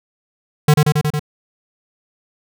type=tone with echo; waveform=square; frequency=150 Hz; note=D3; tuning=37 cents sharp; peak=-8 dBFS; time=0.68-0.74 s; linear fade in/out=5 ms; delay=91 ms; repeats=5; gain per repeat=-2 dB; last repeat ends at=1.195 s; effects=none